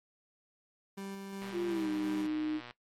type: tone with tremolo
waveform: 30% pulse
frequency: 196 Hz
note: G3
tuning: in tune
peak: -37 dBFS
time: 0.97-2.27 s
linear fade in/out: 10 ms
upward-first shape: square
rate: 2.8 Hz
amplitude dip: 25%
type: click train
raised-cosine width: 0.3 ms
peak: -30 dBFS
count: 157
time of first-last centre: 1.42-2.709 s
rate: 121 Hz
type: tone with pitch glide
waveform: sine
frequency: 349.1 to 307.4 Hz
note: F4 to D#4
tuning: -1 to -21 cents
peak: -30 dBFS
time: 1.52-2.61 s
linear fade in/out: 50 ms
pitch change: -220 cents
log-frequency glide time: 1.67-1.89 s
effects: noise-tail reverb RT60 0.1 s tail -17 dB re dry + MP3 64 kbps